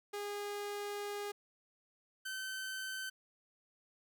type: tone pair in turn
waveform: sawtooth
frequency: 409.6 / 1535.8 Hz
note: G#4 / G6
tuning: -24 / -36 cents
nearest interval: octave + major seventh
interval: 2288 cents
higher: second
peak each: -35 / -36 dBFS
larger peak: first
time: 0.13-1.32 / 2.25-3.1 s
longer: first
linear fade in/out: 10 ms
effects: none